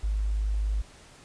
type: tone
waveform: sine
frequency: 51.91 Hz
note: G#1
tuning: in tune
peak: -24 dBFS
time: 0.03-0.82 s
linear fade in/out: 10 ms
effects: pink hiss -52 dBFS RMS until 1.24 s + resampled to 22050 Hz